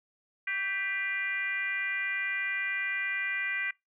sine tone with frequency modulation, 1975.5 Hz, B6, in tune, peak -29 dBFS, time 0.47-3.71 s, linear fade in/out 5 ms, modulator 414 Hz, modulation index 1.1, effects noise-tail reverb RT60 0.2 s tail -25 dB re dry

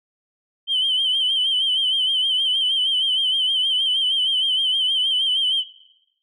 sine tone with vibrato, 3094 Hz, G7, 23 cents flat, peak -16 dBFS, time 0.67-5.64 s, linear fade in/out 50 ms, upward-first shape sine, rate 6.4 Hz, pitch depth 69 cents each way, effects noise-tail reverb RT60 0.9 s tail -19 dB re dry + tanh soft clip ceiling -13 dBFS

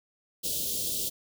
white band-stop noise, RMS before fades -31 dBFS, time 0.43-1.1 s, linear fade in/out 20 ms, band 590 to 3100 Hz, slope 48 dB/octave, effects none

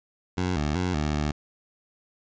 15% pulse tone with pitch steps, 91 / 74.4 / 90.8 / 75.2 / 74.6 Hz, F#2 / D2 / F#2 / D2 / D2, -28 / +23 / -32 / +42 / +28 cents, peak -18 dBFS, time 0.37-1.32 s, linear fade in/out 10 ms, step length 190 ms, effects resampled to 16000 Hz

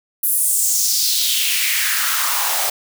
white noise with high-pass filter sweep, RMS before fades -18 dBFS, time 0.23-2.7 s, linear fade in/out 5 ms, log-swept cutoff 12000 to 650 Hz, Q 2.9, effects none

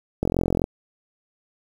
click train, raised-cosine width 2 ms, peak -8 dBFS, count 19, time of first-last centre 0.23-0.641 s, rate 43.8 Hz, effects 7-bit

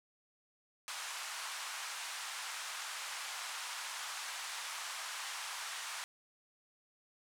pink band-pass noise, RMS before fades -43 dBFS, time 0.88-6.04 s, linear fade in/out 0 ms, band 910 to 10000 Hz, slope 24 dB/octave, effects none

